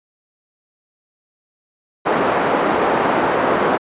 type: band-pass noise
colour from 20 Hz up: pink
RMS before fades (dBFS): -17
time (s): 2.05-3.78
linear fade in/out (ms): 20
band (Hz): 350 to 1200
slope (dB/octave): 12
effects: resampled to 8000 Hz